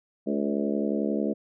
harmonic tone with a mistuned harmonic, 71.2 Hz, C#2, 47 cents sharp, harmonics 3 / 4 / 5 / 6 / 7 / 8 / 9, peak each -28 / -30 / -32 / -34 / -35 / -36 / -37 dBFS, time 0.26-1.34 s, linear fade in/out 20 ms, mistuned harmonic 7, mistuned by -22 cents, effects none

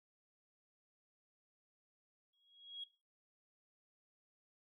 sine tone with exponential growth, 3305 Hz, G#7, 9 cents flat, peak -40 dBFS, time 2.33-2.84 s, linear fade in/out 5 ms, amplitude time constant 110 ms, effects noise-tail reverb RT60 0.3 s tail -18 dB re dry + tanh soft clip ceiling -36 dBFS

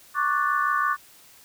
sine chord, D major seventh, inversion third, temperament equal, 1108.7 / 1174.7 / 1480 / 1760 Hz, C#6 / D6 / F#6 / A6, 0 / 0 / 0 / 0 cents, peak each -26 / -24 / -27 / -30 dBFS, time 0.14-0.97 s, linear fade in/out 50 ms, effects white hiss -52 dBFS RMS until 1.44 s

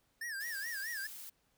square tone with vibrato, 1738 Hz, A6, 22 cents flat, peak -39 dBFS, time 0.21-1.07 s, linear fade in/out 5 ms, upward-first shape sine, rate 4.7 Hz, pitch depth 170 cents each way
blue noise, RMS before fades -48 dBFS, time 0.4-1.3 s, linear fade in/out 10 ms
effects pink hiss -75 dBFS RMS until 1.57 s

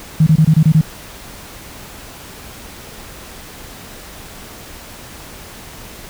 sine tone bursts, 157.3 Hz, D#3, 19 cents sharp, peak -6 dBFS, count 7, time 0.2-0.812 s, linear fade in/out 5 ms, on 66 ms, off 25 ms, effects pink hiss -35 dBFS RMS until 6.09 s

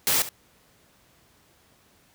white noise with echo, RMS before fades -22 dBFS, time 0.07-0.22 s, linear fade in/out 0 ms, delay 69 ms, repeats 1, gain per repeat -14 dB, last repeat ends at 0.289 s, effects pink hiss -60 dBFS RMS until 2.14 s + high-pass 60 Hz 12 dB/octave

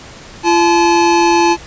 square tone pair together, 341.7 / 862 Hz, F4 / A5, -38 / -36 cents, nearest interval octave + major third, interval 1602 cents, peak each -12 dBFS, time 0.43-1.57 s, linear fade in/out 50 ms, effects pink hiss -35 dBFS RMS until 1.66 s + resampled to 16000 Hz

